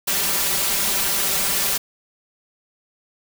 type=noise with comb filter; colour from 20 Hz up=white; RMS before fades=-21 dBFS; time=0.07-1.78 s; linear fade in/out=10 ms; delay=5.1 ms; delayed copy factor=+0.7; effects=none